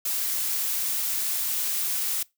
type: noise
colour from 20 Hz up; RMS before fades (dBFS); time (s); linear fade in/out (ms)
blue; -27; 0.05-2.23; 5
effects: noise-tail reverb RT60 0.2 s tail -22 dB re dry